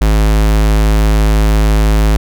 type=tone; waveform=square; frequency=53 Hz; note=G#1; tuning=36 cents sharp; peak=-8 dBFS; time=0.01-2.17 s; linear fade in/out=5 ms; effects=none